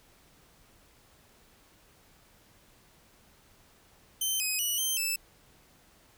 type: tone with pitch steps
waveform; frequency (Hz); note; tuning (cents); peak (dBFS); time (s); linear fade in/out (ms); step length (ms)
10% pulse; 3093 / 2522 / 2939 / 3124 / 2635; G7 / D#7 / F#7 / G7 / E7; -24 / +23 / -12 / -7 / -1; -20; 4.21-5.16; 5; 190
effects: pink hiss -61 dBFS RMS until 6.17 s